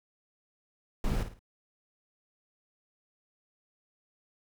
brown noise with echo, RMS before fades -29 dBFS, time 1.04-1.23 s, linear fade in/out 2 ms, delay 54 ms, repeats 3, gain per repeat -9 dB, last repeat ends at 1.392 s, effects none

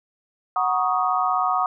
sine chord, D# minor seventh, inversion first, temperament equal with one note detuned, 740 / 947.5 / 1108.7 / 1244.5 Hz, F#5 / A#5 / C#6 / D#6, 0 / +28 / 0 / 0 cents, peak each -23 / -28 / -25 / -23 dBFS, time 0.56-1.66 s, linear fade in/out 2 ms, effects none

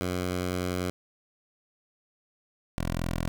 10% pulse tone pair in turn, 90.4 / 42.37 Hz, F#2 / E1, -40 / +48 cents, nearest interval octave + minor second, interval 1312 cents, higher first, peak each -20 dBFS, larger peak neither, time 0.01-0.9 / 2.78-3.28 s, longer first, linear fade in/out 0 ms, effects none

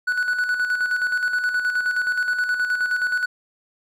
triangle tone with tremolo, 1480 Hz, F#6, in tune, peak -16 dBFS, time 0.07-3.26 s, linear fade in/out 10 ms, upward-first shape square, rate 9.5 Hz, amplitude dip 50%, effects none

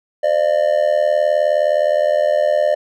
triangle tone with amplitude modulation, 600 Hz, D5, 37 cents sharp, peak -7 dBFS, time 0.23-2.75 s, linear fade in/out 10 ms, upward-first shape sine, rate 79.4 Hz, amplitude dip 85%, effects none

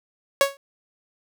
sawtooth tone with exponential decay, 554.4 Hz, C#5, in tune, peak -8 dBFS, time 0.41-0.57 s, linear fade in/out 1 ms, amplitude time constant 34 ms, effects none

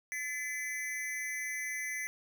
square tone with amplitude modulation, 2020 Hz, B6, 39 cents sharp, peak -32 dBFS, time 0.12-2.07 s, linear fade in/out 0 ms, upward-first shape sine, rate 276 Hz, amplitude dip 85%, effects none

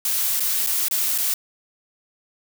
blue noise with dropouts, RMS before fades -22 dBFS, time 0.05-1.34 s, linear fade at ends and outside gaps 2 ms, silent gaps 0.398-0.404 / 0.665-0.671 / 0.884-0.91 / 1.179-1.184 s, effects none

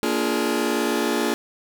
sawtooth chord, Bb dominant seventh, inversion none, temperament just, 233.1 / 291.4 / 349.6 / 419.5 Hz, Bb3 / D4 / F4 / Ab4, 0 / -13 / +2 / +17 cents, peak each -22 dBFS, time 0.03-1.34 s, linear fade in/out 0 ms, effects none

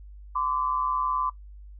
sine tone pair together, 1022 / 1161.4 Hz, C6 / D6, -41 / -20 cents, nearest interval major second, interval 221 cents, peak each -27 dBFS, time 0.35-1.3 s, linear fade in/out 10 ms, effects noise-tail reverb RT60 0.1 s tail -17 dB re dry + added 50 Hz sine -42 dBFS peak until 1.79 s

